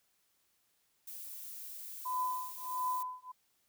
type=noise; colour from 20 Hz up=violet; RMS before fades=-46 dBFS; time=1.07-3.03 s; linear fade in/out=5 ms
type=tone with tremolo; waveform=sine; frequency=1008 Hz; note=B5; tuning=35 cents sharp; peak=-30 dBFS; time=2.05-3.32 s; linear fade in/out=10 ms; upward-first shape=triangle; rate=1.5 Hz; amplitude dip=100%
effects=white hiss -75 dBFS RMS until 3.68 s